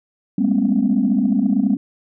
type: tone cluster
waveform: sine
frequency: 197.3 / 212.2 / 241.7 / 270.4 Hz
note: G3 / G#3 / B3 / C#4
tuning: +11 / +38 / -37 / -43 cents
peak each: -19 dBFS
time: 0.38-1.77 s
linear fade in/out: 5 ms
effects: tanh soft clip ceiling -7 dBFS